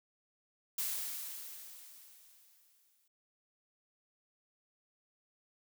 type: noise with exponential decay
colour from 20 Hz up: blue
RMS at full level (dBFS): -35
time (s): 0.78-3.08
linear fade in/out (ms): 5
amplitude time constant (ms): 500
effects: none